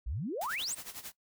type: exponential sweep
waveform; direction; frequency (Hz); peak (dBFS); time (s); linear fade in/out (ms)
sine; up; 48.88 to 9210; -33; 0.06-0.75; 10
type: noise with tremolo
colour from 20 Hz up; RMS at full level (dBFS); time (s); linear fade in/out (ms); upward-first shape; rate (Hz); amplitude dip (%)
white; -42; 0.41-1.12; 5; sine; 11; 80
effects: noise-tail reverb RT60 0.1 s tail -18 dB re dry